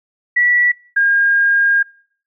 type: tone pair in turn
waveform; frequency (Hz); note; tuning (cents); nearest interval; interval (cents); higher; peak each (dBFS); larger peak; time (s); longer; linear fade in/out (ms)
sine; 1949 / 1617.7; B6 / G#6; -23 / -46; minor third; 323; first; -10; neither; 0.36-0.72 / 0.96-1.83; second; 10
effects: noise-tail reverb RT60 0.6 s tail -26 dB re dry